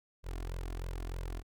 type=tone with flanger; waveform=sawtooth; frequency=43.38 Hz; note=F1; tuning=11 cents flat; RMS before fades=-39 dBFS; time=0.23-1.43 s; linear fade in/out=50 ms; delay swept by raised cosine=1.9 to 2.9 ms; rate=3.1 Hz; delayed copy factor=+0.95; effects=none